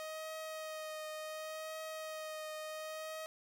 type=tone with vibrato; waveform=sawtooth; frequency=626 Hz; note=D#5; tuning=10 cents sharp; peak=-38 dBFS; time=0-3.26 s; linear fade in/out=0 ms; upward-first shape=triangle; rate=0.69 Hz; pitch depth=20 cents each way; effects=none